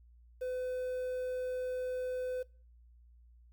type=tone with quantisation; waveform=triangle; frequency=506 Hz; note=B4; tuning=42 cents sharp; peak=-32 dBFS; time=0.41-2.43 s; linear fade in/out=10 ms; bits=10; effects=noise-tail reverb RT60 0.4 s tail -23 dB re dry + added 59 Hz sine -57 dBFS peak until 3.52 s